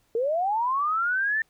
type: linear sweep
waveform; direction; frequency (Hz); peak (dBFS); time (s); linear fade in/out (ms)
sine; up; 440 to 1800; -22; 0.15-1.42; 2
effects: pink hiss -67 dBFS RMS until 1.49 s